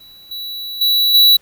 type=tone with level steps; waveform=square; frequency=3931 Hz; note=B7; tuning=9 cents flat; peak=-40 / -25 / -12 / -7 dBFS; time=0-1.37 s; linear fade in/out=10 ms; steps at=0.31 / 0.81 / 1.14 s; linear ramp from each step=5 ms; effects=pink hiss -55 dBFS RMS until 1.41 s